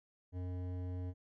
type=tone with hard clipping; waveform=sine; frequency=90.4 Hz; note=F#2; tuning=40 cents flat; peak=-40 dBFS; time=0.32-1.14 s; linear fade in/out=50 ms; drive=13 dB; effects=none